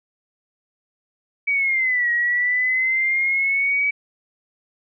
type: linear two-way sweep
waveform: sine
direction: down then up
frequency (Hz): 2284 to 1894 to 2284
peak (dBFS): -17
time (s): 1.47-3.91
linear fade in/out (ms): 10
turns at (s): 2.11
effects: none